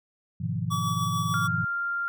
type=chord; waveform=sine; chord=F half-diminished seventh; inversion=first; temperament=just; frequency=104.77 / 125.72 / 157.15 / 174.61 Hz; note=Ab2 / Cb3 / Eb3 / F3; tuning=+16 / +31 / +18 / 0 cents; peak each=-32 dBFS; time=0.4-1.65 s; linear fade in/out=10 ms
type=tone with tremolo; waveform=square; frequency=1143 Hz; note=D6; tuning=47 cents flat; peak=-27 dBFS; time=0.7-1.48 s; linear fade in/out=20 ms; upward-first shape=triangle; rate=6.8 Hz; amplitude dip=35%
type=tone; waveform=sine; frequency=1393 Hz; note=F6; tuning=5 cents flat; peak=-26 dBFS; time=1.34-2.08 s; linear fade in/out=0 ms
effects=none